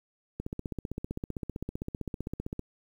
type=click train; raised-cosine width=3 ms; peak=-21 dBFS; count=35; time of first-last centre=0.4-2.594 s; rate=15.5 Hz; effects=9-bit